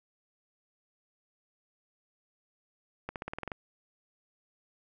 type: accelerating click train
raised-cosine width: 0.5 ms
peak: -21 dBFS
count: 9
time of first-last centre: 3.09-3.518 s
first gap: 68 ms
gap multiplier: 0.93
effects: none